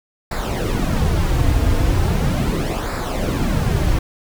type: noise with flanger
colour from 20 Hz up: brown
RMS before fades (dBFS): -18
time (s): 0.31-3.99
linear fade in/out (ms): 5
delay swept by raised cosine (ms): 0.32 to 5.32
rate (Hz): 0.38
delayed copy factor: -0.65
effects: none